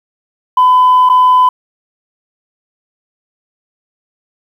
sine tone with dropouts, 1007 Hz, B5, 33 cents sharp, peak -3 dBFS, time 0.57-1.49 s, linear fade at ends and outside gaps 5 ms, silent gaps 1.091-1.097 s, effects tanh soft clip ceiling -2 dBFS + 7-bit

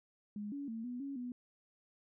sine tone with pitch steps, 207.5 / 282.7 / 225.7 / 245.9 / 277.5 / 246.2 Hz, G#3 / C#4 / A3 / B3 / C#4 / B3, -1 / +34 / +44 / -7 / +2 / -5 cents, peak -39 dBFS, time 0.36-1.32 s, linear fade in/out 2 ms, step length 160 ms, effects none

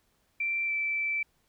sine tone with pitch glide, 2349 to 2326 Hz, D7 to D7, 0 to -17 cents, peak -27 dBFS, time 0.4-1.23 s, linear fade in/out 5 ms, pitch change -17 cents, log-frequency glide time 0.66-0.71 s, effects pink hiss -71 dBFS RMS until 1.48 s

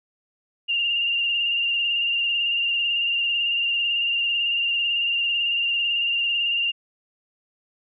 sine tone with vibrato, 2800 Hz, F7, 4 cents sharp, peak -20 dBFS, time 0.68-6.72 s, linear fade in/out 20 ms, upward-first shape sine, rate 18 Hz, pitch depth 32 cents each way, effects none

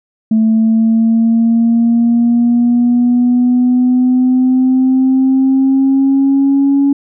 sine exponential sweep, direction up, 220 to 280.2 Hz, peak -6 dBFS, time 0.31-6.93 s, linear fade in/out 5 ms, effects tanh soft clip ceiling -4 dBFS

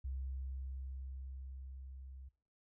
sine tone with level ramp, 66 Hz, C2, 16 cents sharp, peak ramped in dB -38 to -49 dBFS, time 0.04-2.29 s, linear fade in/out 10 ms, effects noise-tail reverb RT60 0.5 s tail -21 dB re dry

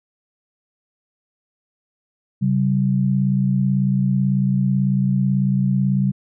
sine tone pair together, 134.6 / 192.73 Hz, C3 / G3, +49 / -29 cents, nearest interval tritone, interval 622 cents, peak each -18 dBFS, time 2.41-6.12 s, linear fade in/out 20 ms, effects none

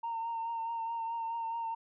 sine tone with vibrato, 917 Hz, A#5, 29 cents flat, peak -32 dBFS, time 0.03-1.75 s, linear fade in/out 10 ms, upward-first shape triangle, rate 4.7 Hz, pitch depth 31 cents each way, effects tanh soft clip ceiling -30 dBFS

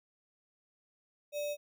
sine tone with sample-and-hold, 587.3 Hz, D5, in tune, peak -33 dBFS, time 1.32-1.57 s, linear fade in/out 50 ms, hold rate 3150 Hz, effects none

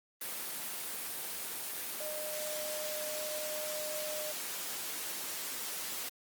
sine tone in noise, 609 Hz, D#5, 37 cents flat, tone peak -39 dBFS, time 2-4.32 s, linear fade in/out 5 ms, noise white, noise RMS -39 dBFS, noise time 0.21-6.09 s, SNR -3 dB, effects high-pass 200 Hz 12 dB/octave + Opus 24 kbps

